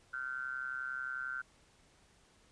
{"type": "ring-modulated tone", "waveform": "triangle", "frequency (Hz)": 65.6, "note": "C2", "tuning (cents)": 5, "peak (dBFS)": -32, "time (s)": [0.13, 1.42], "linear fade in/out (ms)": 10, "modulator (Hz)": 1460, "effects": ["pink hiss -66 dBFS RMS until 2.51 s", "resampled to 22050 Hz"]}